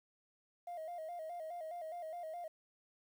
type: tone with vibrato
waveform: sine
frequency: 666 Hz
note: E5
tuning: 18 cents sharp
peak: -40 dBFS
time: 0.67-2.48 s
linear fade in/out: 5 ms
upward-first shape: square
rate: 4.8 Hz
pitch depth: 87 cents each way
effects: tanh soft clip ceiling -40 dBFS + 11-bit